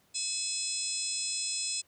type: harmonic tone with a mistuned harmonic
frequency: 857 Hz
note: A5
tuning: 46 cents flat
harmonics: 3 / 4 / 5 / 6 / 7 / 8 / 9 / 10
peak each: -42 / -44 / -40 / -37 / -46 / -41 / -36 / -38 dBFS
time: 0.14-1.82 s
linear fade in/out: 20 ms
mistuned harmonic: 5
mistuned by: -84 cents
effects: pink hiss -67 dBFS RMS until 1.87 s + high-pass 80 Hz 12 dB/octave